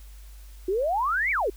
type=exponential two-way sweep; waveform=sine; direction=up then down; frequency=353.8 to 2349 to 353.8 Hz; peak=-22 dBFS; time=0.68-1.5 s; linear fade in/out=5 ms; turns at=1.31 s; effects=added 50 Hz sine -42 dBFS peak until 1.56 s + white hiss -56 dBFS RMS until 1.56 s